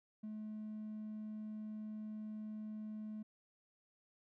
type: tone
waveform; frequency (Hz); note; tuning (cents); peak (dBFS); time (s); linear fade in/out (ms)
triangle; 214.6; A3; -43; -40; 0.23-3.23; 10
effects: tanh soft clip ceiling -38 dBFS